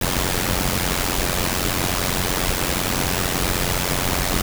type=noise with amplitude modulation; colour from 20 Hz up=pink; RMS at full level=-18 dBFS; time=0.01-4.42 s; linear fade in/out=5 ms; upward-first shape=sine; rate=90.3 Hz; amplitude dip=80%; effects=none